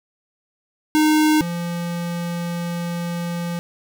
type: tone pair in turn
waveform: square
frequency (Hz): 307.6 / 172.09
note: D#4 / F3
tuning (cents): -20 / -25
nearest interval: minor seventh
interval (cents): 1005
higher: first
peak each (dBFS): -14 / -24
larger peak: first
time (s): 0.95-1.41 / 1.41-3.59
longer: second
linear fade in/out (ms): 0
effects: none